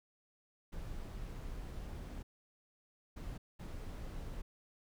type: noise bursts at uneven times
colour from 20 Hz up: brown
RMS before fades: -44 dBFS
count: 3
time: 0.72-2.23 / 3.16-3.38 / 3.59-4.42 s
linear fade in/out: 10 ms
effects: none